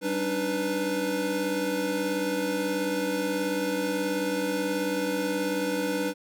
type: tone cluster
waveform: square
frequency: 192.9 / 286 / 304.5 / 493.6 Hz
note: G3 / D4 / D#4 / B4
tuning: -28 / -46 / -37 / -1 cents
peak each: -35 / -34 / -32 / -30 dBFS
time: 0.01-6.14 s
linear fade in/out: 50 ms
effects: none